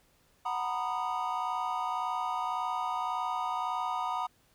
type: chord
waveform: triangle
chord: B major seventh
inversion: second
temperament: just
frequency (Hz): 740.8 / 926 / 987.8 / 1234.7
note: F#5 / A#5 / B5 / D#6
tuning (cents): +2 / -12 / 0 / -14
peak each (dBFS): -34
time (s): 0.45-4.27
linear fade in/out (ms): 10
effects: pink hiss -67 dBFS RMS until 4.54 s